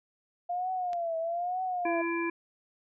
sine tone with vibrato, 698.5 Hz, F5, in tune, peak -29 dBFS, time 0.49-2.02 s, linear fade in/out 10 ms, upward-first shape triangle, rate 1.1 Hz, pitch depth 130 cents each way
click, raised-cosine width 0.2 ms, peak -28 dBFS, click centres 0.932 s
harmonic tone, 337.1 Hz, E4, 39 cents sharp, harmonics 1 / 3 / 5 / 7, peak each -30 / -36 / -39 / -36 dBFS, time 1.85-2.3 s, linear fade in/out 5 ms
effects none

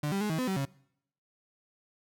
35% pulse tone with pitch steps, 148 / 196.8 / 210.2 / 159.5 / 254.7 / 190.9 / 137.7 Hz, D3 / G3 / G#3 / D#3 / C4 / G3 / C#3, +14 / +7 / +21 / +43 / -46 / -46 / -11 cents, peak -27 dBFS, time 0.03-0.653 s, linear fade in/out 5 ms, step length 89 ms, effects noise-tail reverb RT60 0.7 s tail -23 dB re dry

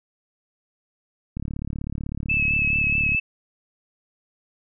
click train, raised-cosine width 5 ms, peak -17 dBFS, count 65, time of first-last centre 1.37-3.148 s, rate 36 Hz
sine tone with vibrato, 2601 Hz, E7, 24 cents flat, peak -19 dBFS, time 2.29-3.2 s, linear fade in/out 10 ms, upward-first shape sine, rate 4.7 Hz, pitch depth 27 cents each way
effects none

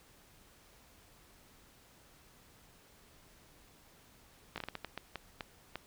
slowing click train, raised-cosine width 0.3 ms, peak -23 dBFS, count 11, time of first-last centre 4.56-5.757 s, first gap 18 ms, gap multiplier 1.39, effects pink hiss -62 dBFS RMS until 5.86 s

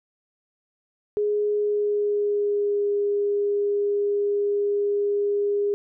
sine tone with pitch glide, 416.4 to 407.8 Hz, G#4 to G#4, +5 to -32 cents, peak -20 dBFS, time 1.17-5.74 s, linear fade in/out 0 ms, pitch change -37 cents, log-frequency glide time 1.53-2.9 s, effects none

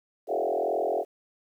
sine tone with frequency modulation, 554.4 Hz, C#5, in tune, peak -24 dBFS, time 0.27-1.05 s, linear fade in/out 50 ms, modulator 42.3 Hz, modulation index 4.4, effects 10-bit

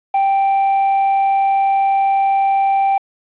triangle tone, 784 Hz, G5, in tune, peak -10 dBFS, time 0.14-2.98 s, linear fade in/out 5 ms, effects resampled to 8000 Hz + 7-bit

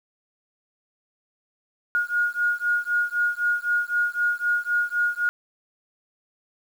sine beating tone pair, 1433 / 1436.9 Hz, F6 / F6, +44 / +49 cents, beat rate 3.9 Hz, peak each -24 dBFS, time 1.95-5.29 s, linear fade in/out 0 ms, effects 8-bit

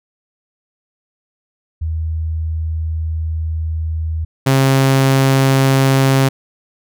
sine / sawtooth tone pair in turn, 80 / 134.54 Hz, D#2 / C3, +49 / +49 cents, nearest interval major sixth, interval 900 cents, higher second, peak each -17 / -6 dBFS, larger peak second, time 1.81-4.25 / 4.46-6.29 s, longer first, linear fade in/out 10 ms, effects none

